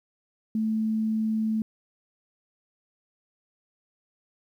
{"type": "tone", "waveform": "sine", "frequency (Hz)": 219.3, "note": "A3", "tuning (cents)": -6, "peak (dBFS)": -23, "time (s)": [0.55, 1.62], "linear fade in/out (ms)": 2, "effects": ["10-bit"]}